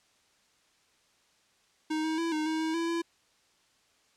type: tone with pitch steps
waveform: square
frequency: 311.8 / 317 / 332.9 / 308.6 / 316.8 / 318.9 / 333.6 / 336.3 Hz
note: D#4 / D#4 / E4 / D#4 / D#4 / D#4 / E4 / E4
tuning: +4 / +32 / +17 / -14 / +31 / +43 / +21 / +35 cents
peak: -29 dBFS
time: 1.9-3.02 s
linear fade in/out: 10 ms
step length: 140 ms
effects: white hiss -67 dBFS RMS until 4.16 s + low-pass 7000 Hz 12 dB/octave